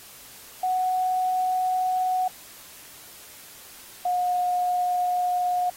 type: tone pair in turn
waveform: sine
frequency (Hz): 740 / 720.2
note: F#5 / F#5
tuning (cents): 0 / -47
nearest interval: unison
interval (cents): 47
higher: first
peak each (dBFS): -21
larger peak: neither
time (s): 0.63-2.28 / 4.05-5.7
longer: neither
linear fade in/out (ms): 5
effects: white hiss -46 dBFS RMS until 5.76 s + AAC 48 kbps